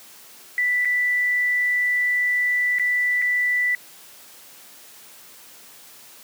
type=tone with dropouts; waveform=sine; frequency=1975.5 Hz; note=B6; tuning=in tune; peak=-18 dBFS; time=0.58-3.75 s; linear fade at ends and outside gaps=1 ms; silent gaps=0.849-0.854 / 2.786-2.796 / 3.218-3.222 s; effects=white hiss -46 dBFS RMS until 6.23 s + high-pass 150 Hz 12 dB/octave